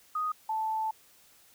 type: tone pair in turn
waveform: sine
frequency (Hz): 1244.5 / 877.9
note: D#6 / A5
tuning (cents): 0 / -4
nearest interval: tritone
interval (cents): 604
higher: first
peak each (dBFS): -28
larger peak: neither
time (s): 0.15-0.32 / 0.49-0.91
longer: second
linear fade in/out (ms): 5
effects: white hiss -60 dBFS RMS until 1.54 s